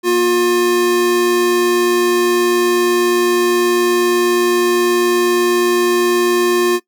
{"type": "tone pair together", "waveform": "square", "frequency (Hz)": [237.6, 356], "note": ["A#3", "F4"], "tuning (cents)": [33, 33], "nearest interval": "perfect fifth", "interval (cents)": 700, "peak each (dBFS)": [-24, -12], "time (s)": [0.03, 6.8], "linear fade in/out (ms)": 50, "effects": ["noise-tail reverb RT60 0.1 s tail -20 dB re dry"]}